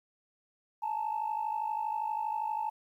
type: tone pair together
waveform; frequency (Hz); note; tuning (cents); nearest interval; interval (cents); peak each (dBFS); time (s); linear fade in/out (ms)
sine; 855 / 907.5; A5 / A#5; -50 / -47; minor second; 103; -32 / -33; 0.82-2.7; 10
effects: tanh soft clip ceiling -25 dBFS + 11-bit